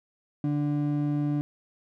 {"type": "ring-modulated tone", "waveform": "triangle", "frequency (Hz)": 220, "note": "A3", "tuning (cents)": 0, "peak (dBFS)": -19, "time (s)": [0.44, 1.41], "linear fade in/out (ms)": 0, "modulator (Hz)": 73.5, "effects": []}